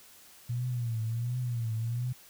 sine tone with vibrato, 118.2 Hz, A#2, 24 cents sharp, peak -29 dBFS, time 0.49-2.13 s, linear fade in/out 10 ms, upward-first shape triangle, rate 1.4 Hz, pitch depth 120 cents each way, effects white hiss -55 dBFS RMS until 2.29 s

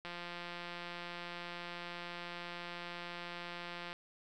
click train, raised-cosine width 0.3 ms, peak -28 dBFS, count 676, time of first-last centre 0.05-3.929 s, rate 174 Hz, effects none

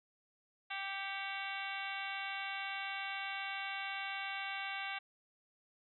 harmonic tone with a mistuned harmonic, 392 Hz, G4, in tune, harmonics 2 / 3 / 4 / 5 / 6 / 7 / 8 / 9 / 10, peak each -45 / -49 / -45 / -49 / -45 / -46 / -53 / -50 / -54 dBFS, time 0.7-4.99 s, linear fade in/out 10 ms, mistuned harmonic 6, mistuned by -74 cents, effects none

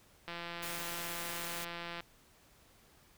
click train, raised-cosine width 0.3 ms, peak -26 dBFS, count 296, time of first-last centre 0.28-2.005 s, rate 171 Hz
white noise, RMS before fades -43 dBFS, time 0.62-1.65 s, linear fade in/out 10 ms
effects pink hiss -64 dBFS RMS until 3.17 s

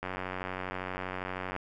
click train, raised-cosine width 0.5 ms, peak -20 dBFS, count 143, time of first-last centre 0.03-1.563 s, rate 92.6 Hz, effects none

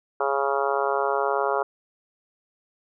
harmonic tone, 138.59 Hz, C#3, in tune, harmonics 3 / 4 / 5 / 6 / 7 / 8 / 9 / 10, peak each -27 / -28 / -29 / -30 / -30 / -31 / -32 / -32 dBFS, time 0.2-1.63 s, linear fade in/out 5 ms, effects none

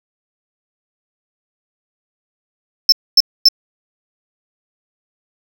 triangle tone bursts, 5300 Hz, E8, 9 cents sharp, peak -3 dBFS, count 3, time 2.89-3.486 s, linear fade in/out 2 ms, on 32 ms, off 250 ms, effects none

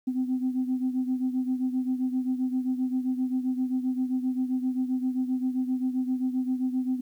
sine beating tone pair, 254.6 / 262.2 Hz, C4 / C4, -47 / +4 cents, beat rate 7.6 Hz, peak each -25 / -30 dBFS, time 0.07-7.01 s, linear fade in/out 10 ms, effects tanh soft clip ceiling -19 dBFS + 10-bit

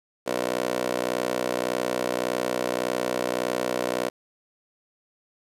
15% pulse tone with high-pass filter, 61.74 Hz, B1, in tune, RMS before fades -27 dBFS, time 0.26-4.1 s, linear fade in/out 20 ms, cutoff 430 Hz, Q 3.5, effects resampled to 32000 Hz + 9-bit

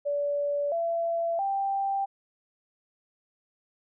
sine tone with pitch steps, 576 / 673.2 / 786.8 Hz, D5 / E5 / G5, -34 / +36 / +6 cents, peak -25 dBFS, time 0.05-2.06 s, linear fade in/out 20 ms, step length 670 ms, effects none

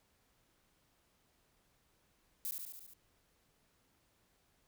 violet noise with echo, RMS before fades -39 dBFS, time 2.45-2.51 s, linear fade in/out 0 ms, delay 71 ms, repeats 6, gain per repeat -3 dB, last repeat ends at 2.936 s, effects pink hiss -74 dBFS RMS until 4.67 s

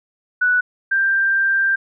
sine tone pair in turn, 1480 / 1580.4 Hz, F#6 / G6, 0 / +14 cents, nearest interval minor second, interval 114 cents, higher second, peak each -13 / -14 dBFS, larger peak first, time 0.41-0.61 / 0.91-1.76 s, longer second, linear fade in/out 10 ms, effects none

